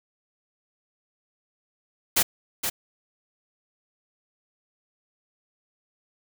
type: noise with echo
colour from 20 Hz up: white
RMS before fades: -20 dBFS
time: 2.16-2.23 s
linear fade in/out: 10 ms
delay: 470 ms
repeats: 1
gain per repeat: -7 dB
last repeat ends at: 2.7 s
effects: none